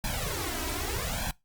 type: noise with flanger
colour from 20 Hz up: pink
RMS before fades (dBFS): -32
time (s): 0.04-1.31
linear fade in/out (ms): 2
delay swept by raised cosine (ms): 1.2 to 3.1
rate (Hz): 0.83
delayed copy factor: +0.95
effects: noise-tail reverb RT60 0.2 s tail -23 dB re dry + Opus 48 kbps